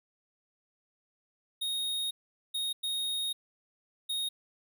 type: tone bursts at uneven times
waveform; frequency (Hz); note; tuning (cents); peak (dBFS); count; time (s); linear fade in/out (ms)
square; 3729; A#7; 0; -31; 4; 1.61-2.11 / 2.54-2.73 / 2.83-3.33 / 4.09-4.29; 10
effects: none